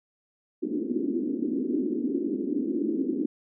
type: band-pass noise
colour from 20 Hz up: pink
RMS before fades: -28 dBFS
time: 0.62-3.26 s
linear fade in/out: 10 ms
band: 240 to 360 Hz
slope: 48 dB/octave
effects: none